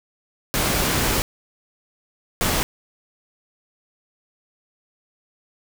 pink noise bursts at uneven times, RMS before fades -21 dBFS, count 2, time 0.54-1.22 / 2.41-2.63 s, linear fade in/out 0 ms, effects none

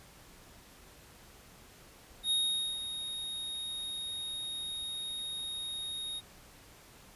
square tone with ADSR envelope, 3736 Hz, A#7, 3 cents sharp, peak -27 dBFS, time 2.23-6.21 s, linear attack 78 ms, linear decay 470 ms, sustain -10 dB, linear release 31 ms, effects pink hiss -56 dBFS RMS until 7.15 s + resampled to 32000 Hz

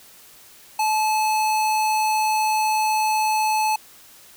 square tone, 864 Hz, A5, 32 cents flat, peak -19 dBFS, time 0.79-3.76 s, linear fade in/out 5 ms, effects white hiss -48 dBFS RMS until 4.36 s

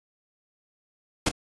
pink noise with echo, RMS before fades -22 dBFS, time 1.26-1.29 s, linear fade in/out 5 ms, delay 25 ms, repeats 1, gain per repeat -13 dB, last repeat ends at 1.315 s, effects resampled to 22050 Hz

